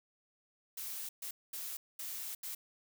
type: noise bursts at uneven times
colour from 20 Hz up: blue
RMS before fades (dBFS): -42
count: 5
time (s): 0.77-1.09 / 1.22-1.31 / 1.53-1.77 / 1.99-2.35 / 2.43-2.55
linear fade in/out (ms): 5
effects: none